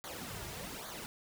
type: noise with flanger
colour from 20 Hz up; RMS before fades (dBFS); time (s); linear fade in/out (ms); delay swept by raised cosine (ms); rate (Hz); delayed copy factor
pink; -44; 0.04-1.06; 0; 0.37 to 3.97; 1.2; -0.75
effects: none